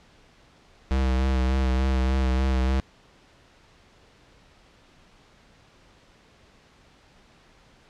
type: tone with vibrato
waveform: square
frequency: 65.1 Hz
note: C2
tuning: 8 cents flat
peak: -21 dBFS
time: 0.91-2.8 s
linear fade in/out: 0 ms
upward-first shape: sine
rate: 3.4 Hz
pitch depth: 30 cents each way
effects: pink hiss -56 dBFS RMS until 7.89 s + low-pass 5000 Hz 12 dB/octave